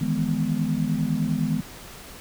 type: chord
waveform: sine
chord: E major seventh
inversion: third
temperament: equal with one note detuned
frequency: 154.94 / 164.81 / 207.7 / 246.9 Hz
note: D#3 / E3 / G#3 / B3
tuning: -7 / 0 / 0 / 0 cents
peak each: -27 dBFS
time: 0.01-1.61 s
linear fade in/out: 5 ms
effects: pink hiss -42 dBFS RMS until 2.2 s